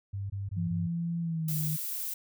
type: tone bursts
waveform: sine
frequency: 99 Hz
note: G2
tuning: 18 cents sharp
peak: -32 dBFS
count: 4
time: 0.13-0.873 s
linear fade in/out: 10 ms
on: 170 ms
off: 21 ms
type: tone with pitch glide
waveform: sine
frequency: 169.4 to 154.45 Hz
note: E3 to D#3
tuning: +48 to -12 cents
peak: -29 dBFS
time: 0.56-1.77 s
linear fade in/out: 20 ms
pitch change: -160 cents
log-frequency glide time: 1.2-1.57 s
type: noise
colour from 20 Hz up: violet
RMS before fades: -35 dBFS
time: 1.48-2.14 s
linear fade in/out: 5 ms
effects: none